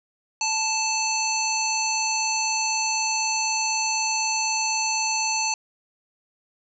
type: harmonic tone with a mistuned harmonic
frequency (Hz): 878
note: A5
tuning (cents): -4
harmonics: 1 / 3 / 5 / 7 / 8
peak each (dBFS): -27 / -28 / -29 / -27 / -32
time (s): 0.41-5.54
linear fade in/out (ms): 2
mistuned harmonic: 8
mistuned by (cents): +51
effects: none